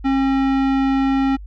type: tone with tanh clipping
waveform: sine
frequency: 269.9 Hz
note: C#4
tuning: 46 cents flat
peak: -17 dBFS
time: 0.04-1.37 s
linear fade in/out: 20 ms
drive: 18 dB
effects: added 50 Hz sine -32 dBFS peak until 1.46 s